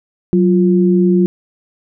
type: tone pair together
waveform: sine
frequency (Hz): 185.74 / 350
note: F#3 / F4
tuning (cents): +7 / +4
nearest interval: major seventh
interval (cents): 1097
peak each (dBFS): -10 / -13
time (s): 0.33-1.26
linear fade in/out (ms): 0
effects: none